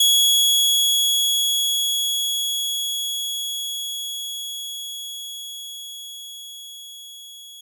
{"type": "tone with level ramp", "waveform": "sawtooth", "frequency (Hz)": 3347, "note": "G#7", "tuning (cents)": 13, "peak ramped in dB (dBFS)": [-10, -36], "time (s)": [0, 7.61], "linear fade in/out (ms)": 5, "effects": []}